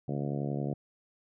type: harmonic tone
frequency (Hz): 71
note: C#2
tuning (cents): +42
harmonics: 2 / 3 / 4 / 5 / 6 / 7 / 8 / 9 / 10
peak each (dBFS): -33 / -37 / -39 / -41 / -43 / -44 / -45 / -46 / -47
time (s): 0.08-0.74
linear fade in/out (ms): 5
effects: none